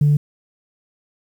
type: tone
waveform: sine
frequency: 146.6 Hz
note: D3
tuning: 3 cents flat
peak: -10 dBFS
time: 0.01-0.17 s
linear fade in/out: 5 ms
effects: tanh soft clip ceiling -8 dBFS + 8-bit